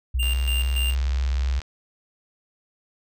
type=tone with pitch glide; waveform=sine; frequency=63.5 to 64.57 Hz; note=B1 to C2; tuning=+49 to -22 cents; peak=-20 dBFS; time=0.14-1.6 s; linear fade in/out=10 ms; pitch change=+29 cents; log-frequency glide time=0.41-1.03 s
type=tone with tremolo; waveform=square; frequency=2794 Hz; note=F7; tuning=in tune; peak=-26 dBFS; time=0.19-0.95 s; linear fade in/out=10 ms; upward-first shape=square; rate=3.5 Hz; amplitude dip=70%
type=click train; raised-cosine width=0.2 ms; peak=-20 dBFS; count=107; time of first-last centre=0.23-1.617 s; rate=76.4 Hz
effects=none